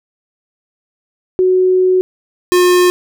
sine / square tone pair in turn, 370 / 358.8 Hz, F#4 / F4, 0 / +47 cents, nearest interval minor second, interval 53 cents, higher first, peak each -8 dBFS, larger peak neither, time 1.39-2.01 / 2.52-2.9 s, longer first, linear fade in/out 0 ms, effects none

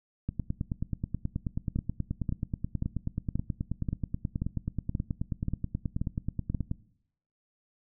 two click trains, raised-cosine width 5 ms, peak -17 / -18 dBFS, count 10 / 61, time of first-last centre 1.76-6.547 / 0.29-6.714 s, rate 1.88 / 9.34 Hz, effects noise-tail reverb RT60 0.7 s tail -20 dB re dry

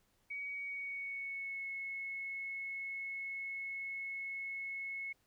sine tone with pitch glide, 2257 to 2189 Hz, C#7 to C#7, +31 to -22 cents, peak -39 dBFS, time 0.3-5.13 s, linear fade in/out 10 ms, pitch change -53 cents, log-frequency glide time 0.51-1.68 s, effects pink hiss -75 dBFS RMS until 5.26 s

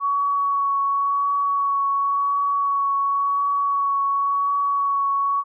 sine tone with vibrato, 1121 Hz, C#6, 19 cents sharp, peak -18 dBFS, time 0-5.44 s, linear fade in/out 50 ms, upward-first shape triangle, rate 0.93 Hz, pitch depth 15 cents each way, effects none

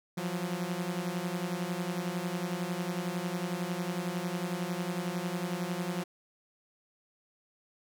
sawtooth beating tone pair, 171.6 / 182.6 Hz, F3 / F#3, -30 / -23 cents, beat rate 11 Hz, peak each -31 dBFS, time 0.17-6.04 s, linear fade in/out 10 ms, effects none

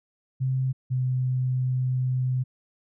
sine tone pair in turn, 130.81 / 127.97 Hz, C3 / C3, 0 / -38 cents, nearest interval unison, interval 38 cents, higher first, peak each -22 dBFS, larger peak neither, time 0.4-0.73 / 0.9-2.44 s, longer second, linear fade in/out 20 ms, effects none

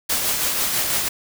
white noise with tremolo, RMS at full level -20 dBFS, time 0.09-1.09 s, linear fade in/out 10 ms, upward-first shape triangle, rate 6.1 Hz, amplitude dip 40%, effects none

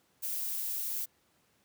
violet noise, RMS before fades -35 dBFS, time 0.22-1.06 s, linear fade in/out 20 ms, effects pink hiss -70 dBFS RMS until 1.64 s + high-pass 100 Hz 12 dB/octave

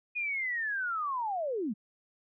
sine linear sweep, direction down, 2480 to 185 Hz, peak -30 dBFS, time 0.15-1.74 s, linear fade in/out 20 ms, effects none

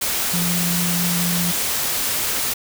sine tone in noise, 174.61 Hz, F3, in tune, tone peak -21 dBFS, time 0.33-1.52 s, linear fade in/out 10 ms, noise white, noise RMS -22 dBFS, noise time 0.01-2.54 s, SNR -2 dB, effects none

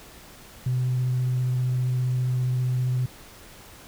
sine tone with vibrato, 126.5 Hz, B2, 42 cents sharp, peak -20 dBFS, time 0.66-3.06 s, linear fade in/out 5 ms, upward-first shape triangle, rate 15 Hz, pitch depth 13 cents each way, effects tanh soft clip ceiling -18 dBFS + pink hiss -47 dBFS RMS until 3.87 s

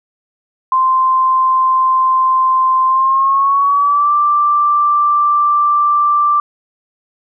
sine tone with pitch glide, 1042 to 1176.4 Hz, C6 to D6, -7 to +3 cents, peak -9 dBFS, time 0.72-6.4 s, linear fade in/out 2 ms, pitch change +210 cents, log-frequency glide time 2.86-4.13 s, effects none

